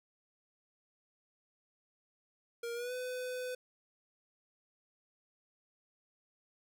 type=tone with pitch glide; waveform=square; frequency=469.3 to 503 Hz; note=A#4 to B4; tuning=+12 to +32 cents; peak=-38 dBFS; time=2.63-3.55 s; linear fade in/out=5 ms; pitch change=+120 cents; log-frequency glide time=2.74-2.93 s; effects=none